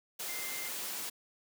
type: tone in noise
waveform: sine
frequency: 2090 Hz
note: C7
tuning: 2 cents flat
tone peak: -43 dBFS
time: 0.28-0.69 s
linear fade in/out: 10 ms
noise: white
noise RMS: -39 dBFS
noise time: 0.19-1.1 s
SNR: -7 dB
effects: high-pass 200 Hz 12 dB/octave